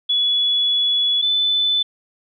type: tone pair in turn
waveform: sine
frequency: 3400 / 3506 Hz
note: G#7 / A7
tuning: +40 / -7 cents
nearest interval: minor second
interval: 53 cents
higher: second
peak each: -15 dBFS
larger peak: neither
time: 0.09-1.22 / 1.22-1.83 s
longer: first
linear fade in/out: 10 ms
effects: none